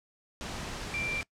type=tone in noise; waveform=sine; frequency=2360 Hz; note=D7; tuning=8 cents sharp; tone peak=-31 dBFS; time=0.94-1.21 s; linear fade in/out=0 ms; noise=pink; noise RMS=-38 dBFS; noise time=0.41-1.23 s; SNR=+4 dB; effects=noise-tail reverb RT60 0.1 s tail -22 dB re dry + low-pass 7000 Hz 12 dB/octave